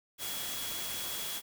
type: tone in noise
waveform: sine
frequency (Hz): 3346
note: G#7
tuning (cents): +12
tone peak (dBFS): -42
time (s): 0.18-1.42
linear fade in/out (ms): 50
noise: white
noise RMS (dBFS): -38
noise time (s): 0.18-1.42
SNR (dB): -7
effects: none